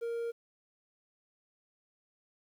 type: tone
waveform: triangle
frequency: 466.2 Hz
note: A#4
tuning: in tune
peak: -31 dBFS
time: 0.01-0.32 s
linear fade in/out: 20 ms
effects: 11-bit